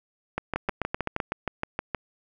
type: two click trains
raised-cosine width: 0.5 ms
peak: -12 / -11 dBFS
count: 11 / 6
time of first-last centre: 0.38-1.947 / 0.56-1.202 s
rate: 6.38 / 7.79 Hz
effects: none